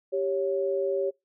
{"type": "tone pair together", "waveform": "sine", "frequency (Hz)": [392, 554.4], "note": ["G4", "C#5"], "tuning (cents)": [0, 0], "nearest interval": "tritone", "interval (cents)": 600, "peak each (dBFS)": -27, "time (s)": [0.12, 1.11], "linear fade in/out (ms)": 20, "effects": ["noise-tail reverb RT60 0.2 s tail -24 dB re dry"]}